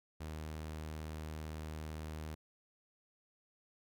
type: tone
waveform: sawtooth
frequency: 77.78 Hz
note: D#2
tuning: in tune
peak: -38 dBFS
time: 0.2-2.35 s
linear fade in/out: 10 ms
effects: none